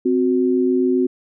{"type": "tone pair together", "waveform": "sine", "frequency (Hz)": [259.6, 367.1], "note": ["C4", "F#4"], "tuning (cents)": [-13, -14], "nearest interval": "tritone", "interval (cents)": 599, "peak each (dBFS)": -17, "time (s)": [0.05, 1.07], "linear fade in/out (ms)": 10, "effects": []}